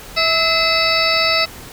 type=harmonic tone with a mistuned harmonic; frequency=651 Hz; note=E5; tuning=22 cents flat; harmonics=1 / 2 / 3 / 4 / 6 / 7 / 8; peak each=-21 / -21 / -21 / -21 / -21 / -21 / -21 dBFS; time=0.16-1.46 s; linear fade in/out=20 ms; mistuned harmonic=3; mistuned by=+77 cents; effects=pink hiss -36 dBFS RMS until 1.72 s